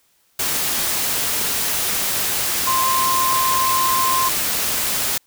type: tone in noise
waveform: sine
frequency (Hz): 1046.5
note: C6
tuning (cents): 0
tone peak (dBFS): -17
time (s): 2.67-4.29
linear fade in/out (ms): 5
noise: white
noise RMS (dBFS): -21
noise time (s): 0.39-5.18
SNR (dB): +1
effects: white hiss -61 dBFS RMS until 5.26 s